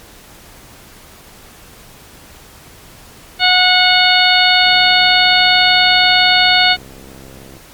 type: harmonic tone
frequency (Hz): 731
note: F#5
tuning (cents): -21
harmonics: 1 / 2 / 3 / 4 / 5 / 6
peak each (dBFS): -15 / -15 / -15 / -15 / -15 / -15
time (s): 3.39-6.77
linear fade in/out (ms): 50
type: click train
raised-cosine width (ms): 2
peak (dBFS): -25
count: 194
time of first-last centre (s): 4.67-7.568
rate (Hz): 66.6
effects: pink hiss -40 dBFS RMS until 7.73 s + MP3 96 kbps